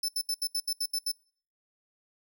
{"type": "tone bursts", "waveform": "sawtooth", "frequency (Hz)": 5274, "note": "E8", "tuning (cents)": 0, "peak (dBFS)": -25, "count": 9, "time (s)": [0.03, 1.117], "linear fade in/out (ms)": 5, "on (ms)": 55, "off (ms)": 74, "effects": ["noise-tail reverb RT60 0.5 s tail -25 dB re dry"]}